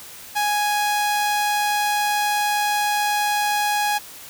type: tone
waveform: sawtooth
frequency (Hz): 830.6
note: G#5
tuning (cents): 0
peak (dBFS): -15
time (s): 0.35-3.99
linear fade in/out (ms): 20
effects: white hiss -40 dBFS RMS until 4.29 s